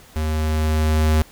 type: tone with level ramp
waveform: square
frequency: 77.8 Hz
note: D#2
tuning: in tune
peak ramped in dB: -21 to -14 dBFS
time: 0.16-1.22 s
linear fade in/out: 0 ms
effects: pink hiss -47 dBFS RMS until 1.31 s